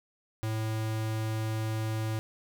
square tone, 110 Hz, A2, in tune, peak -30 dBFS, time 0.43-2.19 s, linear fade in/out 0 ms, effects none

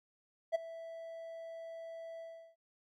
triangle tone with ADSR envelope, 659.3 Hz, E5, in tune, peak -24 dBFS, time 0.52-2.56 s, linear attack 31 ms, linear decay 13 ms, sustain -18 dB, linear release 360 ms, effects none

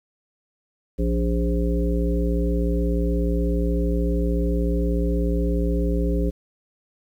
harmonic tone with a mistuned harmonic, 58.27 Hz, A#1, in tune, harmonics 1 / 3 / 5 / 7 / 9, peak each -21 / -26 / -28 / -29 / -31 dBFS, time 0.98-6.31 s, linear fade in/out 20 ms, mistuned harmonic 5, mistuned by -18 cents, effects 9-bit

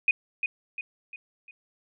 sine tone with echo, 2489 Hz, D#7, in tune, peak -17 dBFS, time 0.08-0.11 s, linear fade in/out 2 ms, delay 350 ms, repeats 4, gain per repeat -7 dB, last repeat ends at 1.51 s, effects none

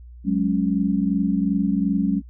sine chord, F# suspended second, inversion none, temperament equal, 185 / 207.7 / 277.2 Hz, F#3 / G#3 / C#4, 0 / 0 / 0 cents, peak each -22 / -22 / -23 dBFS, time 0.24-2.22 s, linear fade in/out 50 ms, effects noise-tail reverb RT60 0.1 s tail -25 dB re dry + added 60 Hz sine -39 dBFS peak until 2.29 s

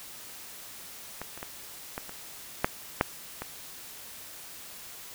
clicks, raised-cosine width 0.5 ms, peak -20 / -28 / -21 / -18 / -26 / -7 / -6 / -19 dBFS, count 8, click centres 1.216 / 1.376 / 1.429 / 1.979 / 2.094 / 2.645 / 3.011 / 3.42 s, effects white hiss -45 dBFS RMS until 5.14 s

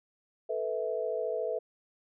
sine chord, A suspended second, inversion none, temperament equal with one note detuned, 440 / 493.9 / 651.7 Hz, A4 / B4 / E5, 0 / 0 / -20 cents, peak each -34 dBFS, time 0.49-1.59 s, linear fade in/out 10 ms, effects none

